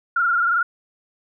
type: tone with frequency modulation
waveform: sine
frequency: 1396.9 Hz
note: F6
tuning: in tune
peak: -16 dBFS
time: 0.16-0.63 s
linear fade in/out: 5 ms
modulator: 21.8 Hz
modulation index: 2.4
effects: none